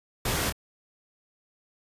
pink noise with echo, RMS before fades -28 dBFS, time 0.25-0.5 s, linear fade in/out 5 ms, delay 25 ms, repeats 1, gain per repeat -5 dB, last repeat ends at 0.525 s, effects resampled to 32000 Hz

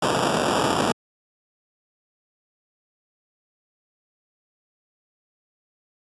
white noise with sample-and-hold, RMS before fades -21 dBFS, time 0.02-0.92 s, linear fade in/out 5 ms, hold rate 2100 Hz, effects high-pass 150 Hz 12 dB/octave + resampled to 24000 Hz

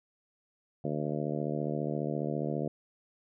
harmonic tone, 74.7 Hz, D2, 30 cents sharp, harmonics 2 / 3 / 4 / 5 / 6 / 7 / 8 / 9, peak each -35 / -37 / -38 / -39 / -40 / -40 / -41 / -42 dBFS, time 0.84-2.68 s, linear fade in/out 5 ms, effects none

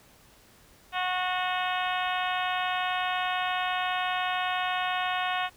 harmonic tone with a mistuned harmonic, 365.8 Hz, F#4, 20 cents flat, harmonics 2 / 3 / 4 / 5 / 6 / 7 / 8 / 9 / 10, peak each -30 / -33 / -35 / -36 / -40 / -36 / -38 / -42 / -42 dBFS, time 0.92-5.5 s, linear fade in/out 50 ms, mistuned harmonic 9, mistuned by -33 cents, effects pink hiss -57 dBFS RMS until 5.56 s

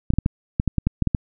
clicks, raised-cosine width 5 ms, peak -6 dBFS, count 11, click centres 0.104 / 0.137 / 0.186 / 0.261 / 0.599 / 0.677 / 0.783 / 0.87 / 1.023 / 1.073 / 1.148 s, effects none

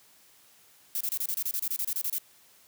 violet noise bursts, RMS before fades -30 dBFS, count 15, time 0.95-2.183 s, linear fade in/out 2 ms, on 57 ms, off 27 ms, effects white hiss -59 dBFS RMS until 2.67 s + high-pass 80 Hz 12 dB/octave

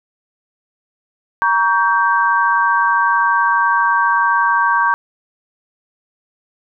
sine chord, G diminished, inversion first, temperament just, 940.8 / 1128.9 / 1568 Hz, Bb5 / Db6 / G6, +16 / +31 / 0 cents, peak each -16 dBFS, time 1.42-4.94 s, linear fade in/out 0 ms, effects none

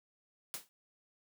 white noise with exponential decay, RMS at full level -37 dBFS, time 0.54-0.69 s, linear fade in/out 0 ms, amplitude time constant 31 ms, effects high-pass 150 Hz 12 dB/octave

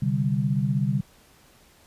sine chord, C suspended second, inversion none, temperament equal, 130.81 / 146.83 / 196 Hz, C3 / D3 / G3, 0 / 0 / 0 cents, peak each -25 / -25 / -26 dBFS, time 0.02-1.01 s, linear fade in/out 5 ms, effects pink hiss -56 dBFS RMS until 1.86 s + resampled to 32000 Hz

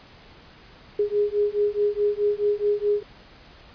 sine beating tone pair, 411.1 / 415.8 Hz, G#4 / G#4, -18 / +2 cents, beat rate 4.7 Hz, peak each -23 dBFS, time 0.99-3.03 s, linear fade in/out 5 ms, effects pink hiss -49 dBFS RMS until 3.74 s + resampled to 11025 Hz

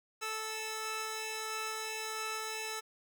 10% pulse tone pair together, 438.4 / 1313.7 Hz, A4 / E6, -6 / -6 cents, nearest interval octave + perfect fifth, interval 1900 cents, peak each -31 / -32 dBFS, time 0.21-2.81 s, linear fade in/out 20 ms, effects none

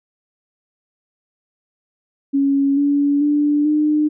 sine tone with pitch steps, 277.4 / 285.4 / 293.6 / 302 Hz, C#4 / D4 / D4 / D4, +1 / -49 / 0 / +48 cents, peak -13 dBFS, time 2.33-4.09 s, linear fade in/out 20 ms, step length 440 ms, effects none

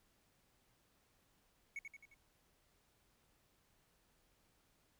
triangle tone with echo, 2217 Hz, C#7, in tune, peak -40 dBFS, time 1.76-1.79 s, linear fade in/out 2 ms, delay 88 ms, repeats 4, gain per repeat -5 dB, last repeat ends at 2.142 s, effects pink hiss -75 dBFS RMS until 4.99 s

